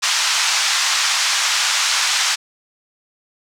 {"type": "band-pass noise", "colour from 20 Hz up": "white", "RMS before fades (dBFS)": -18, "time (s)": [0.02, 2.36], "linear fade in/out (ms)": 20, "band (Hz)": [900, 6700], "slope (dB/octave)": 24, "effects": []}